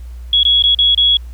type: tone with dropouts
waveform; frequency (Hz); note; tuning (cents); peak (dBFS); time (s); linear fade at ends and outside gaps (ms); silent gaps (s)
sine; 3346; G#7; +12; -8; 0.33-1.17; 2; 0.432-0.451 / 0.624-0.638 / 0.748-0.788 / 0.948-0.976
effects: added 60 Hz sine -27 dBFS peak until 1.33 s + pink hiss -51 dBFS RMS until 1.33 s